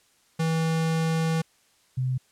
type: tone pair in turn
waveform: square / sine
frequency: 162.1 / 128.66 Hz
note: E3 / C3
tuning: -29 / -29 cents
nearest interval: major third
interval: 400 cents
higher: first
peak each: -23 / -23 dBFS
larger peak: neither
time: 0.39-1.42 / 1.97-2.18 s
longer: first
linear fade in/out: 10 ms
effects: white hiss -63 dBFS RMS until 2.31 s + low-pass 10000 Hz 12 dB/octave